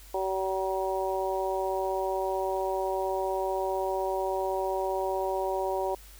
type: harmonic tone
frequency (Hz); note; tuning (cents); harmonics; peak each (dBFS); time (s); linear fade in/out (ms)
190.3; F#3; +49; 2 / 3 / 4 / 5; -31 / -32 / -33 / -34; 0.14-5.95; 5
effects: added 50 Hz sine -49 dBFS peak until 6.19 s + white hiss -53 dBFS RMS until 6.19 s